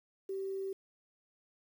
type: tone with quantisation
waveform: sine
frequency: 387 Hz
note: G4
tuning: 22 cents flat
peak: -35 dBFS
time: 0.29-0.73 s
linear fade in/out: 5 ms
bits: 10
effects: none